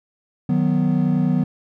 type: chord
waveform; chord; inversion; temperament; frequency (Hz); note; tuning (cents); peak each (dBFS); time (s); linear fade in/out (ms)
triangle; B major; first; equal; 155.56 / 185 / 246.9; D#3 / F#3 / B3; 0 / 0 / 0; -18; 0.49-1.44; 5
effects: tanh soft clip ceiling -5 dBFS